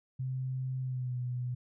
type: tone with pitch glide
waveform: sine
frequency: 130 to 124.13 Hz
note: C3 to B2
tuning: -11 to +9 cents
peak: -32 dBFS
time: 0.19-1.55 s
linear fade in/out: 10 ms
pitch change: -80 cents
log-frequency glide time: 0.81-1.17 s
effects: none